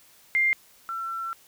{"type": "tone pair in turn", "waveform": "sine", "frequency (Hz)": [2100, 1347.4], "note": ["C7", "E6"], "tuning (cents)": [6, 38], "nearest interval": "minor sixth", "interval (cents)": 768, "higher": "first", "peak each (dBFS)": [-19, -29], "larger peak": "first", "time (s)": [[0.35, 0.53], [0.89, 1.33]], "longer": "second", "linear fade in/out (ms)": 0, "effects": ["white hiss -56 dBFS RMS until 1.47 s"]}